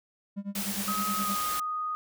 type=tone with tremolo; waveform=triangle; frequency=200 Hz; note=G3; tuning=35 cents sharp; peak=-28 dBFS; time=0.36-1.36 s; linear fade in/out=20 ms; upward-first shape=sine; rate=9.7 Hz; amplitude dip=95%
type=noise; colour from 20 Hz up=white; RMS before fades=-34 dBFS; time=0.55-1.6 s; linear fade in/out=5 ms
type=tone with pitch glide; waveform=sine; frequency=1267 to 1241.6 Hz; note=D#6 to D#6; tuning=+31 to -4 cents; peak=-29 dBFS; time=0.88-1.95 s; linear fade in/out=0 ms; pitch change=-35 cents; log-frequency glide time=1.21-1.27 s
effects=none